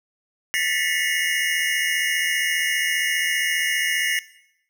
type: tone cluster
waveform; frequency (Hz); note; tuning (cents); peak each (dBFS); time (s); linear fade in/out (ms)
square; 1771 / 1941 / 2016 / 2183 / 2855; A6 / B6 / B6 / C#7 / F7; +11 / -31 / +35 / -27 / +37; -28; 0.54-4.19; 0
effects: noise-tail reverb RT60 0.8 s tail -18 dB re dry